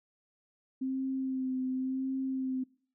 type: tone with vibrato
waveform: sine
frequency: 261.6 Hz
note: C4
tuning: in tune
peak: -30 dBFS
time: 0.81-2.64 s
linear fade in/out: 10 ms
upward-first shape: sine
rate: 0.92 Hz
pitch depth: 24 cents each way
effects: noise-tail reverb RT60 0.5 s tail -23 dB re dry